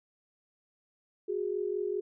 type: tone pair together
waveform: sine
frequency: 367.2 / 412.2 Hz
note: F#4 / G#4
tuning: -13 / -13 cents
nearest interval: major second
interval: 200 cents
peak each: -33 / -32 dBFS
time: 1.28-2.01 s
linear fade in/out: 10 ms
effects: none